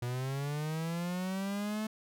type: linear sweep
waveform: 45% pulse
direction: up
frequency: 119.6 to 218.6 Hz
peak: -33 dBFS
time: 0.02-1.87 s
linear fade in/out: 5 ms
effects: none